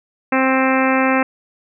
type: harmonic tone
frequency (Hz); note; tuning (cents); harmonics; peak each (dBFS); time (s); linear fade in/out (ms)
263; C4; +9; 1 / 2 / 3 / 4 / 5 / 6 / 7 / 8 / 9 / 10; -17 / -20 / -22 / -23 / -24 / -25 / -25 / -26 / -27 / -27; 0.32-1.23; 5
effects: none